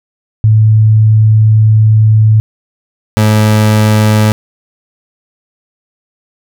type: tone pair in turn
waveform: sine / 30% pulse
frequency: 108.9 / 107.34 Hz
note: A2 / A2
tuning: -17 / -42 cents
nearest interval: unison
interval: 25 cents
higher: first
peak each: -3 dBFS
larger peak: neither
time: 0.44-2.4 / 3.17-4.32 s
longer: first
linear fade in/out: 0 ms
effects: none